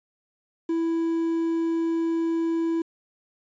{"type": "tone with quantisation", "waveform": "triangle", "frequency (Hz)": 330.3, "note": "E4", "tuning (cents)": 4, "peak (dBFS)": -20, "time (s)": [0.69, 2.82], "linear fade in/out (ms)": 5, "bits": 8, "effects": ["resampled to 16000 Hz"]}